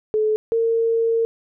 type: tone pair in turn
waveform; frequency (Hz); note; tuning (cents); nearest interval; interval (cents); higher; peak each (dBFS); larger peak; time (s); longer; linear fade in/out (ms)
sine; 430.9 / 456.8; A4 / A#4; -36 / -35; minor second; 101; second; -16; neither; 0.14-0.36 / 0.52-1.25; second; 0
effects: none